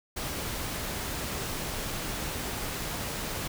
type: noise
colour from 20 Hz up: pink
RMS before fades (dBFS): -34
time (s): 0.16-3.48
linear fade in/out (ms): 10
effects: none